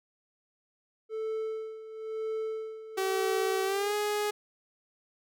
triangle tone with tremolo, 440 Hz, A4, in tune, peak -28 dBFS, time 1.09-3.95 s, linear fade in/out 50 ms, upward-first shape sine, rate 0.99 Hz, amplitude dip 75%
sawtooth tone with pitch glide, 382.5 to 417.1 Hz, G4 to G#4, -42 to +7 cents, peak -24 dBFS, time 2.97-4.31 s, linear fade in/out 10 ms, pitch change +149 cents, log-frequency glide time 3.64-3.94 s
effects none

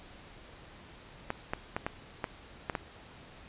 clicks, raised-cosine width 0.5 ms, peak -16 dBFS, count 7, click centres 1.304 / 1.535 / 1.765 / 1.865 / 2.242 / 2.698 / 2.752 s, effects pink hiss -52 dBFS RMS until 3.48 s + resampled to 8000 Hz

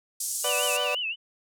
pink band-pass noise, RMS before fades -31 dBFS, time 0.2-0.77 s, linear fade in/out 5 ms, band 6600 to 11000 Hz, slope 24 dB/octave
sine tone with vibrato, 2794 Hz, F7, in tune, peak -27 dBFS, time 0.43-1.16 s, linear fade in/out 50 ms, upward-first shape sine, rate 5.8 Hz, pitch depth 140 cents each way
30% pulse chord, B minor, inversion none, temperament equal with one note detuned, 493.9 / 587.3 / 743.4 Hz, B4 / D5 / F#5, 0 / 0 / +8 cents, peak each -29 / -27 / -32 dBFS, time 0.44-0.95 s, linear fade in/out 5 ms
effects none

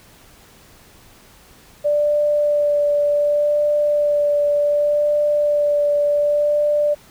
sine tone with vibrato, 587 Hz, D5, 1 cent flat, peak -14 dBFS, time 1.84-6.95 s, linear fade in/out 20 ms, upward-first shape sine, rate 0.67 Hz, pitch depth 12 cents each way, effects pink hiss -48 dBFS RMS until 7.1 s

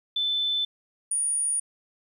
sine tone pair in turn, 3520 / 9523 Hz, A7 / D9, 0 / +23 cents, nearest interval octave + perfect fourth, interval 1723 cents, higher second, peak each -23 dBFS, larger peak neither, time 0.16-0.65 / 1.11-1.6 s, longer neither, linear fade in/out 5 ms, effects 10-bit

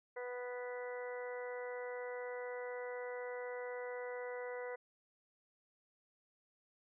harmonic tone, 246.9 Hz, B3, in tune, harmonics 2 / 3 / 4 / 5 / 6 / 7 / 8, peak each -42 / -53 / -52 / -59 / -53 / -60 / -51 dBFS, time 0.16-4.76 s, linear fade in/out 10 ms, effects none

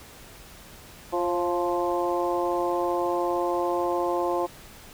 harmonic tone with a mistuned harmonic, 174.61 Hz, F3, in tune, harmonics 2 / 3 / 4 / 5 / 6, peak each -27 / -29 / -30 / -31 / -32 dBFS, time 1.12-4.47 s, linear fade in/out 20 ms, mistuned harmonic 3, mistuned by +33 cents, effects pink hiss -47 dBFS RMS until 4.93 s

